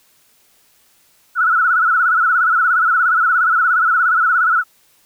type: tone with vibrato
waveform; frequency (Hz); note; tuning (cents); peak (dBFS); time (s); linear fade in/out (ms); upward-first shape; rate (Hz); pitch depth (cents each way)
sine; 1388; F6; -11; -11; 1.35-4.64; 50; sine; 17; 120
effects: white hiss -55 dBFS RMS until 5.05 s